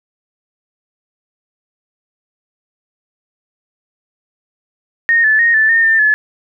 sine tone with pitch steps, 1849 / 1741 / 1860 / 1755 / 1827 / 1796 / 1718 Hz, A#6 / A6 / A#6 / A6 / A#6 / A6 / A6, -15 / -19 / -4 / -5 / -35 / +35 / -42 cents, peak -8 dBFS, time 5.09-6.14 s, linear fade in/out 0 ms, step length 150 ms, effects none

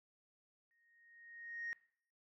sine tone with exponential growth, 1864.7 Hz, A#6, in tune, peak -37 dBFS, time 0.71-1.73 s, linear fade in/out 0 ms, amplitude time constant 220 ms, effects noise-tail reverb RT60 0.6 s tail -21 dB re dry + tanh soft clip ceiling -36 dBFS

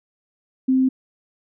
sine tone, 260.8 Hz, C4, 5 cents flat, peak -14 dBFS, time 0.68-0.89 s, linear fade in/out 10 ms, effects none

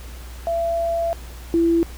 sine tone pair in turn, 673 / 334.9 Hz, E5 / E4, +36 / +27 cents, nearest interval octave, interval 1209 cents, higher first, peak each -19 / -14 dBFS, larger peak second, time 0.47-1.13 / 1.54-1.83 s, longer first, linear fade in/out 0 ms, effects added 60 Hz sine -34 dBFS peak until 1.97 s + pink hiss -43 dBFS RMS until 1.97 s

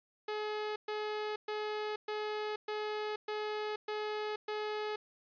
sawtooth tone bursts, 424.4 Hz, G#4, 38 cents sharp, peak -31 dBFS, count 8, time 0.28-4.96 s, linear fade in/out 5 ms, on 480 ms, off 120 ms, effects resampled to 11025 Hz

